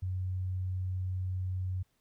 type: tone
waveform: sine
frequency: 92.5 Hz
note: F#2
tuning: in tune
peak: -31 dBFS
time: 0.02-1.83 s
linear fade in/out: 10 ms
effects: pink hiss -75 dBFS RMS until 2 s